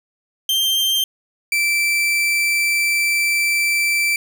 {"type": "tone pair in turn", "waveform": "40% pulse", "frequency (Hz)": [3153, 2335], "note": ["G7", "D7"], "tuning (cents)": [9, -11], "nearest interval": "perfect fourth", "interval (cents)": 520, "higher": "first", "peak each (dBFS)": -15, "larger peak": "neither", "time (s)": [[0.49, 1.04], [1.52, 4.16]], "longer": "second", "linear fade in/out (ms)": 2, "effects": []}